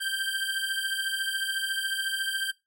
25% pulse beating tone pair, 1568 / 1582 Hz, G6 / G6, 0 / +15 cents, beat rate 14 Hz, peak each -27 dBFS, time 0-2.52 s, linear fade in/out 20 ms, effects noise-tail reverb RT60 0.2 s tail -20 dB re dry

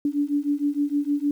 sine beating tone pair, 285.8 / 292.3 Hz, D4 / D4, -47 / -8 cents, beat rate 6.5 Hz, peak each -24 dBFS, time 0.05-1.31 s, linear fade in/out 2 ms, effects 9-bit

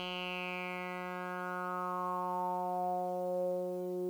10% pulse tone with low-pass filter sweep, 180.8 Hz, F#3, 40 cents flat, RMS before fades -37 dBFS, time 0-4.09 s, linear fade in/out 0 ms, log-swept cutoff 3200 to 390 Hz, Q 6, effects 10-bit

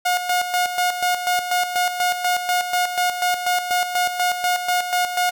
sawtooth tone with tremolo, 719 Hz, F#5, 50 cents flat, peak -13 dBFS, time 0.05-5.31 s, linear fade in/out 10 ms, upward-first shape square, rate 4.1 Hz, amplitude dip 60%, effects none

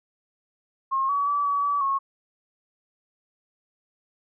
sine tone with pitch steps, 1074 / 1135 / 1152 / 1138 / 1147 / 1094 Hz, C6 / C#6 / D6 / C#6 / D6 / C#6, +45 / +41 / -34 / +45 / -41 / -23 cents, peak -21 dBFS, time 0.91-1.99 s, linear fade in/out 20 ms, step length 180 ms, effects none

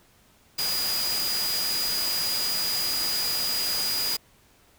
sine tone in noise, 4900 Hz, D#8, 27 cents flat, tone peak -26 dBFS, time 0.58-4.17 s, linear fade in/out 10 ms, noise white, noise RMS -30 dBFS, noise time 0.58-4.17 s, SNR +1 dB, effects pink hiss -59 dBFS RMS until 4.78 s

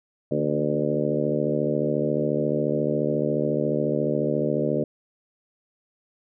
harmonic tone with a mistuned harmonic, 74.2 Hz, D2, 18 cents sharp, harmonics 2 / 3 / 4 / 5 / 6 / 7 / 8, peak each -29 / -29 / -29 / -29 / -29 / -29 / -29 dBFS, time 0.31-4.84 s, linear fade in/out 5 ms, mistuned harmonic 3, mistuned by +42 cents, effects none

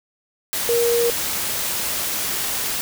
sine tone in noise, 471.6 Hz, A#4, 20 cents sharp, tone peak -16 dBFS, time 0.69-1.1 s, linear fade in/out 0 ms, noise white, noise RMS -24 dBFS, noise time 0.53-2.81 s, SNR +5 dB, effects none

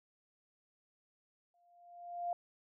sine tone with exponential growth, 698.5 Hz, F5, in tune, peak -32 dBFS, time 1.54-2.33 s, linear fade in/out 2 ms, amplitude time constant 170 ms, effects none

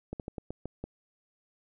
slowing click train, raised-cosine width 2 ms, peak -23 dBFS, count 7, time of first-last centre 0.13-0.84 s, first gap 68 ms, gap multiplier 1.22, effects none

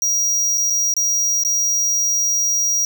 square tone with dropouts, 5740 Hz, F8, 47 cents sharp, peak -16 dBFS, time 0.02-2.85 s, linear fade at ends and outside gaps 1 ms, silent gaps 0.575-0.579 / 0.7-0.704 / 0.939-0.966 / 1.435-1.449 s, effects none

